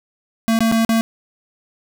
square tone with dropouts, 226 Hz, A3, 47 cents sharp, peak -14 dBFS, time 0.48-1.01 s, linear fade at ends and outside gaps 0 ms, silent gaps 0.59-0.606 / 0.715-0.723 / 0.849-0.892 s, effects none

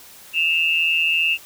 sine tone pair together, 2621 / 2784 Hz, E7 / F7, -11 / -6 cents, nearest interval minor second, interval 105 cents, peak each -19 dBFS, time 0.33-1.38 s, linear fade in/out 50 ms, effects white hiss -44 dBFS RMS until 1.45 s

